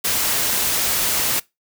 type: noise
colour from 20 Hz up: white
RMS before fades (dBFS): -20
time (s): 0.04-1.4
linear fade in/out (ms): 10
effects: noise-tail reverb RT60 0.2 s tail -22 dB re dry